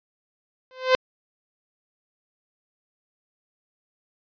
sawtooth tone with exponential growth, 515 Hz, C5, 28 cents flat, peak -8 dBFS, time 0.71-0.95 s, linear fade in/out 0 ms, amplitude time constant 52 ms, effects resampled to 11025 Hz

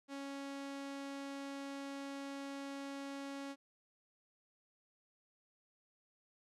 sawtooth tone, 277.2 Hz, C#4, in tune, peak -39 dBFS, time 0.08-3.56 s, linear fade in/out 50 ms, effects low-pass 8000 Hz 12 dB/octave

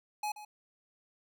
square tone with echo, 842 Hz, G#5, 24 cents sharp, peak -33 dBFS, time 0.23-0.32 s, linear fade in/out 5 ms, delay 130 ms, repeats 1, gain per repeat -13 dB, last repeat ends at 0.45 s, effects none

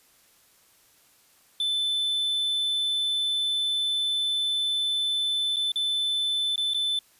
triangle tone with dropouts, 3520 Hz, A7, in tune, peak -22 dBFS, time 1.6-6.99 s, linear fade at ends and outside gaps 2 ms, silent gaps 5.561-5.567 / 5.719-5.758 / 6.559-6.578 / 6.736-6.745 s, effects white hiss -60 dBFS RMS until 7.19 s + resampled to 32000 Hz

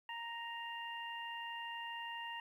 harmonic tone, 932.3 Hz, A#5, in tune, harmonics 1 / 2 / 3, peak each -45 / -47 / -47 dBFS, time 0.09-2.4 s, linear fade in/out 2 ms, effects 12-bit

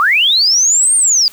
sine linear two-way sweep, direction up then down, 1111 to 8920 to 4657 Hz, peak -8 dBFS, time 0-1.28 s, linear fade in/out 0 ms, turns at 0.96 s, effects white hiss -40 dBFS RMS until 1.32 s

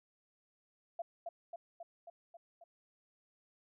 sine tone with echo, 680 Hz, F5, 46 cents flat, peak -36 dBFS, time 0.99-1.02 s, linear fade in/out 5 ms, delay 270 ms, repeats 6, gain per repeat -3 dB, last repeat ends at 2.64 s, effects none

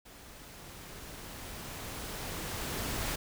pink noise with level ramp, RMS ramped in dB -52 to -34 dBFS, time 0.05-3.16 s, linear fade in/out 10 ms, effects none

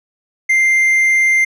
triangle tone, 2094 Hz, C7, 1 cent sharp, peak -8 dBFS, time 0.49-1.45 s, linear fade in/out 10 ms, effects resampled to 32000 Hz

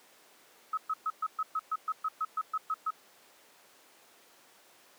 sine tone bursts, 1280 Hz, D#6, 49 cents sharp, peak -28 dBFS, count 14, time 0.73-2.906 s, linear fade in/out 5 ms, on 44 ms, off 120 ms, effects pink hiss -59 dBFS RMS until 4.98 s + high-pass 400 Hz 12 dB/octave

